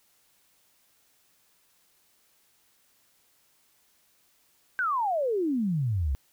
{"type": "exponential sweep", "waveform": "sine", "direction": "down", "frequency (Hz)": [1566, 62.8], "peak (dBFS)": -24, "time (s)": [4.79, 6.15], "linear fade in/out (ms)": 0, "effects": ["white hiss -66 dBFS RMS until 6.32 s"]}